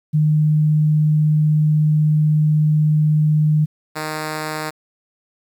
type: tone pair in turn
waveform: sine / 5% pulse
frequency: 152.7 / 154.92 Hz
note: D#3 / D#3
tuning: -32 / -7 cents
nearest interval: unison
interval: 25 cents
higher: second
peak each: -12 dBFS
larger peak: neither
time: 0.13-3.66 / 3.95-4.71 s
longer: first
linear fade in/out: 20 ms
effects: 9-bit